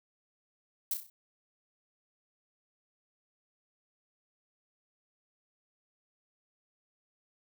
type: noise with echo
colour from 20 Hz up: violet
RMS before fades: -31 dBFS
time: 0.91-0.94 s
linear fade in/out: 2 ms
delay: 32 ms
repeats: 5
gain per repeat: -6 dB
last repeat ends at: 1.1 s
effects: none